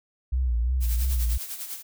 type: tone with vibrato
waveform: sine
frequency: 60.9 Hz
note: B1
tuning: 24 cents flat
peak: -21 dBFS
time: 0.32-1.38 s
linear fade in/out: 10 ms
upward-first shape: sine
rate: 2.9 Hz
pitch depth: 100 cents each way
type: noise with tremolo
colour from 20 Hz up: blue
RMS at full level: -33 dBFS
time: 0.8-1.83 s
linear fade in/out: 50 ms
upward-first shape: sine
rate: 10 Hz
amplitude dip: 60%
effects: none